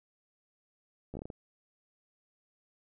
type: slowing click train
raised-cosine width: 2 ms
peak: -28 dBFS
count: 7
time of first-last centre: 1.14-1.302 s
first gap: 13 ms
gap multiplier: 1.29
effects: none